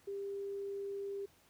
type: tone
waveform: sine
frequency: 398 Hz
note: G4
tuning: 26 cents sharp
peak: -38 dBFS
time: 0.07-1.26 s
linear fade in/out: 10 ms
effects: pink hiss -67 dBFS RMS until 1.49 s + high-pass 60 Hz 12 dB/octave